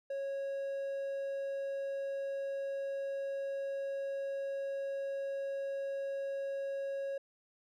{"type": "tone", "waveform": "triangle", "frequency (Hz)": 550, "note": "C#5", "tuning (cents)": -14, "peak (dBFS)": -33, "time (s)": [0.1, 7.18], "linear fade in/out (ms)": 5, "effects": []}